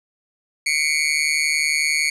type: tone with amplitude modulation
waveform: sawtooth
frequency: 2217 Hz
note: C#7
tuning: in tune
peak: -10 dBFS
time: 0.66-2.1 s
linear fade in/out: 5 ms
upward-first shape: sine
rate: 151 Hz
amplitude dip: 95%
effects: resampled to 24000 Hz + 8-bit